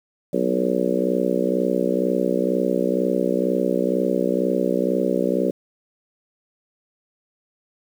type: harmonic tone with a mistuned harmonic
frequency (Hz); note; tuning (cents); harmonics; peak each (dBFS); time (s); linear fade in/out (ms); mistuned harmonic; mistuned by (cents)
62.1; B1; +10; 3 / 4 / 5 / 6 / 7 / 8 / 9; -26 / -26 / -26 / -26 / -26 / -26 / -26; 0.33-5.51; 5; 3; +19
effects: 8-bit